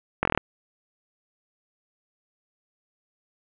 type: slowing click train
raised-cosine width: 0.5 ms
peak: -6 dBFS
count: 7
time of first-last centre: 0.23-0.376 s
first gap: 22 ms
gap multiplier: 1.04
effects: resampled to 8000 Hz + 7-bit